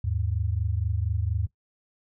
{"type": "tone pair together", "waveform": "sine", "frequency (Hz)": [79.6, 103.83], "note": ["D#2", "G#2"], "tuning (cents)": [40, 0], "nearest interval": "perfect fourth", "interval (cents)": 460, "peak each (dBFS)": -27, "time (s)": [0.04, 1.47], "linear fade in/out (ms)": 5, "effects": ["noise-tail reverb RT60 0.1 s tail -18 dB re dry"]}